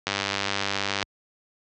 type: click train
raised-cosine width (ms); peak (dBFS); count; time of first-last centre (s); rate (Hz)
0.2; -7; 96; 0.07-1.028; 99.2
effects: high-pass 60 Hz 12 dB/octave + low-pass 6000 Hz 12 dB/octave